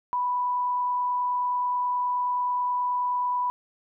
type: tone with frequency modulation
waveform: sine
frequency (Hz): 987.8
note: B5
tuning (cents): 0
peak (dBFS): -23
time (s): 0.13-3.5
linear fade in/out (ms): 0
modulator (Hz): 29.4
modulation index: 0.24
effects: none